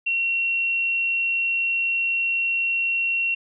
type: tone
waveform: sine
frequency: 2732 Hz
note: F7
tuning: 39 cents flat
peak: -20 dBFS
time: 0.06-3.35 s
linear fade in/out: 10 ms
effects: none